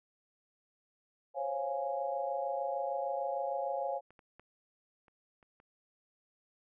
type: chord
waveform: sine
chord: Db major seventh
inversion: third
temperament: equal with one note detuned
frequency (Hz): 523.3 / 549.9 / 698.5 / 830.6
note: C5 / Db5 / F5 / Ab5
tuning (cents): 0 / -14 / 0 / 0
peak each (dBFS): -42 / -36 / -38 / -38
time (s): 1.34-4.01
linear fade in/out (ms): 50
type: clicks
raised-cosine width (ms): 0.5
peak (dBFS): -44 / -42 / -38 / -48 / -47 / -46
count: 6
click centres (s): 4.106 / 4.192 / 4.396 / 5.082 / 5.428 / 5.601
effects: none